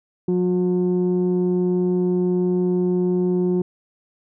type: tone pair together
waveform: sine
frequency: 180.3 / 360.6 Hz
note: F#3 / F#4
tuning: -45 / -45 cents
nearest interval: octave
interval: 1200 cents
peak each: -18 dBFS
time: 0.28-3.62 s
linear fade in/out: 5 ms
effects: tanh soft clip ceiling -13 dBFS